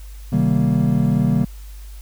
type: chord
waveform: triangle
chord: C minor seventh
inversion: none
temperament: equal with one note detuned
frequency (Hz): 130.81 / 155.56 / 192.08 / 233.1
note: C3 / Eb3 / G3 / Bb3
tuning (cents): 0 / 0 / -35 / 0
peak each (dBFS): -18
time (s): 0.32-1.45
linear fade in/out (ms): 10
effects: added 50 Hz sine -33 dBFS peak until 2.01 s + white hiss -49 dBFS RMS until 2.01 s